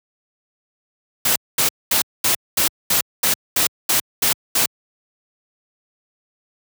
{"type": "noise bursts", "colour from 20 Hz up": "white", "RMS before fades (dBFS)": -17, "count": 11, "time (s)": [1.25, 4.66], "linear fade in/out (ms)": 5, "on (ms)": 110, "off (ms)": 220, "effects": ["high-pass 80 Hz 12 dB/octave"]}